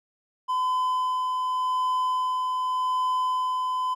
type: tone with tremolo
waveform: triangle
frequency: 1015 Hz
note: B5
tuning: 47 cents sharp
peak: -20 dBFS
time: 0.48-3.95 s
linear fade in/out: 20 ms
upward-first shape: sine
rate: 0.86 Hz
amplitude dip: 25%
effects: none